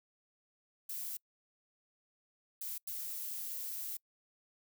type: noise bursts at uneven times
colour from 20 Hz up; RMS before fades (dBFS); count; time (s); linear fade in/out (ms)
violet; -41; 3; 0.89-1.17 / 2.61-2.78 / 2.87-3.97; 5
effects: noise-tail reverb RT60 0.1 s tail -26 dB re dry